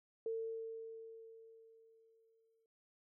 sine tone with exponential decay, 450.5 Hz, A4, 41 cents sharp, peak -36 dBFS, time 0.26-2.66 s, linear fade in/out 2 ms, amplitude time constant 520 ms, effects none

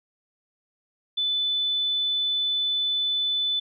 sine tone, 3500 Hz, A7, 10 cents flat, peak -22 dBFS, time 1.17-3.6 s, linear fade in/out 10 ms, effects none

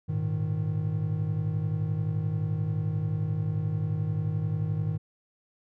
triangle chord, Ab suspended second, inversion none, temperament equal with one note detuned, 103.83 / 115.27 / 155.56 Hz, Ab2 / Bb2 / Eb3, 0 / -19 / 0 cents, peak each -28 / -32 / -27 dBFS, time 0.08-4.98 s, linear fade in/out 20 ms, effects none

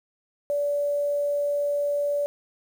sine tone with quantisation, 578 Hz, D5, 28 cents flat, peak -22 dBFS, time 0.5-2.26 s, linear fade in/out 0 ms, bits 8, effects none

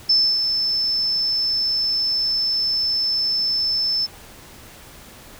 sine tone with ADSR envelope, 5274 Hz, E8, in tune, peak -12 dBFS, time 0.09-4.07 s, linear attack 9 ms, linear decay 280 ms, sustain -6 dB, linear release 25 ms, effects pink hiss -43 dBFS RMS until 5.39 s

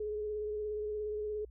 sine tone with vibrato, 422.7 Hz, G#4, 31 cents sharp, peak -34 dBFS, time 0-1.45 s, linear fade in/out 5 ms, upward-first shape sine, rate 17 Hz, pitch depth 22 cents each way, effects added 60 Hz sine -51 dBFS peak until 1.5 s

